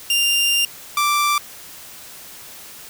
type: tone pair in turn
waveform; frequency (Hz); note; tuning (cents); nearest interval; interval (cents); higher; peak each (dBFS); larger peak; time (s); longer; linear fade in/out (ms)
sawtooth; 2793 / 1174.3; F7 / D6; -1 / -1; octave + minor third; 1500; first; -12; neither; 0.1-0.65 / 0.97-1.38; first; 2
effects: white hiss -39 dBFS RMS until 2.89 s